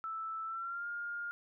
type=tone with pitch glide; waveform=sine; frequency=1318.5 to 1413.1 Hz; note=E6 to F6; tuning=0 to +20 cents; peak=-37 dBFS; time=0.04-1.31 s; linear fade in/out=0 ms; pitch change=+120 cents; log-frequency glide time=0.45-0.87 s; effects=none